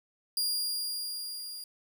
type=tone with level ramp; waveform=sawtooth; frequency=4822 Hz; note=D8; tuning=45 cents sharp; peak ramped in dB=-24 to -37 dBFS; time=0.37-1.64 s; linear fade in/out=2 ms; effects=10-bit